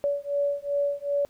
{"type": "beating tone pair", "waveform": "sine", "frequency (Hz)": [569, 571.6], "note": ["C#5", "D5"], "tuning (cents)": [45, -47], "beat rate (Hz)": 2.6, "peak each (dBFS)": -27, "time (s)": [0.04, 1.25], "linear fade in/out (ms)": 0, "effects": ["pink hiss -63 dBFS RMS until 1.29 s"]}